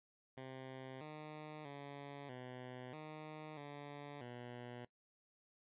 10% pulse tone with pitch steps, 131.2 / 152.9 / 141.8 / 126.1 / 154.4 / 144.4 / 122 Hz, C3 / D#3 / C#3 / B2 / D#3 / D3 / B2, +5 / -30 / +40 / +36 / -13 / -29 / -21 cents, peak -40 dBFS, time 0.37-4.85 s, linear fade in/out 5 ms, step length 640 ms, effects noise-tail reverb RT60 0.1 s tail -19 dB re dry + resampled to 8000 Hz

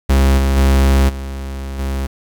45% pulse tone with level steps, 67.5 Hz, C#2, 45 cents flat, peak -9 / -12 / -9 / -23 / -18 dBFS, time 0.09-2.07 s, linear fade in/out 10 ms, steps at 0.37 / 0.56 / 1.08 / 1.78 s, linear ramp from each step 20 ms, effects 7-bit

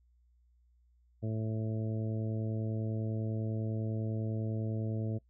harmonic tone, 110 Hz, A2, in tune, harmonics 1 / 2 / 3 / 4 / 5 / 6, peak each -33 / -39 / -43 / -45 / -47 / -49 dBFS, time 1.22-5.19 s, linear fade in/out 20 ms, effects noise-tail reverb RT60 0.1 s tail -23 dB re dry + added 60 Hz sine -64 dBFS peak until 5.29 s

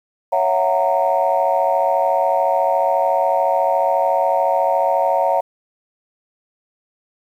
sine chord, F# dominant seventh, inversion second, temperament just, 555 / 666 / 740 / 925 Hz, C#5 / E5 / F#5 / A#5, +2 / +18 / 0 / -14 cents, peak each -19 dBFS, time 0.32-5.41 s, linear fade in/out 10 ms, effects tanh soft clip ceiling -5 dBFS + 8-bit

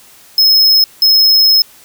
square tone bursts at uneven times, 5170 Hz, E8, 34 cents flat, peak -6 dBFS, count 2, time 0.38-0.84 / 1.02-1.62 s, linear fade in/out 2 ms, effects white hiss -42 dBFS RMS until 1.84 s

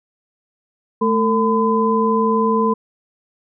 sine tone cluster, 218.3 / 450.9 / 1013 Hz, A3 / A4 / B5, -13 / +42 / +44 cents, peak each -18 dBFS, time 1.01-2.74 s, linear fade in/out 10 ms, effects none

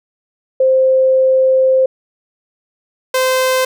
sine / sawtooth tone pair in turn, 523.3 / 517 Hz, C5 / C5, 0 / -21 cents, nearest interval unison, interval 21 cents, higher first, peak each -8 dBFS, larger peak neither, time 0.6-1.86 / 3.14-3.65 s, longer first, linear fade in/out 5 ms, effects none

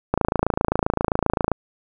click train, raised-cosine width 1 ms, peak -4 dBFS, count 39, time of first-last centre 0.14-1.517 s, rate 27.6 Hz, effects none

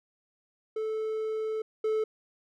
triangle tone pair in turn, 437.2 / 435.4 Hz, A4 / A4, -11 / -18 cents, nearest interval unison, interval 7 cents, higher first, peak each -27 / -23 dBFS, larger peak second, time 0.76-1.62 / 1.84-2.04 s, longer first, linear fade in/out 5 ms, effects none

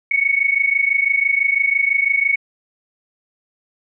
sine tone pair together, 2207 / 2233 Hz, C#7 / C#7, -8 / +12 cents, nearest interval unison, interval 20 cents, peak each -17 dBFS, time 0.11-2.36 s, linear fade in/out 5 ms, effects none

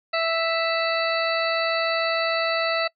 harmonic tone with a mistuned harmonic, 659.3 Hz, E5, in tune, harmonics 1 / 2 / 3 / 4 / 6 / 7, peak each -24 / -27 / -29 / -30 / -32 / -32 dBFS, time 0.13-2.88 s, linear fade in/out 10 ms, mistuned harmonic 7, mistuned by -45 cents, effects noise-tail reverb RT60 0.1 s tail -24 dB re dry

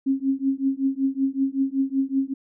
sine tone with tremolo, 270.1 Hz, C#4, 45 cents flat, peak -16 dBFS, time 0.06-2.34 s, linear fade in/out 10 ms, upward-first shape triangle, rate 5.3 Hz, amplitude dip 100%, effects none

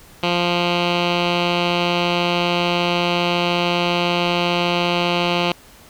10% pulse tone with low-pass filter, 174.61 Hz, F3, in tune, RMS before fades -19 dBFS, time 0.23-5.52 s, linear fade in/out 2 ms, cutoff 3400 Hz, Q 4.7, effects pink hiss -46 dBFS RMS until 5.89 s

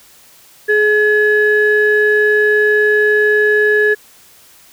sine tone pair together, 421.9 / 1700 Hz, G#4 / G#6, +27 / +40 cents, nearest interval 2 octaves, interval 2413 cents, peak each -11 dBFS, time 0.68-3.95 s, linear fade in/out 20 ms, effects tanh soft clip ceiling -2 dBFS + white hiss -45 dBFS RMS until 4.72 s

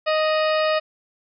harmonic tone with a mistuned harmonic, 622.3 Hz, D#5, in tune, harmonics 1 / 2 / 3 / 4 / 5 / 6 / 7 / 8, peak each -19 / -25 / -29 / -31 / -33 / -35 / -36 / -37 dBFS, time 0.06-0.8 s, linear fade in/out 20 ms, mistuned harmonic 5, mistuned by -110 cents, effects none

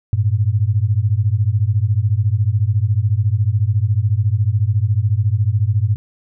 sine beating tone pair, 98 / 112 Hz, G2 / A2, 0 / +31 cents, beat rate 14 Hz, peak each -16 dBFS, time 0.13-5.96 s, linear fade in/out 0 ms, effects none

